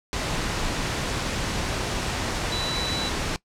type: tone in noise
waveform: sine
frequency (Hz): 3951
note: B7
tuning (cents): 0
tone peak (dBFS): -28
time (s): 2.52-3.09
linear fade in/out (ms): 0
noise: pink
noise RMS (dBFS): -27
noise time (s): 0.13-3.36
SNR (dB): -4
effects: noise-tail reverb RT60 0.1 s tail -20 dB re dry + low-pass 7000 Hz 12 dB/octave